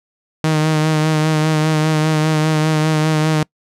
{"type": "tone with vibrato", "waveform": "sawtooth", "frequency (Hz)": 155.56, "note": "D#3", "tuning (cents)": 0, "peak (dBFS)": -9, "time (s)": [0.44, 3.43], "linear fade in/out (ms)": 0, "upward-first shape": "sine", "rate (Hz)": 5, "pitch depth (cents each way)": 27, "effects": ["noise-tail reverb RT60 0.1 s tail -26 dB re dry", "low-pass 9000 Hz 12 dB/octave"]}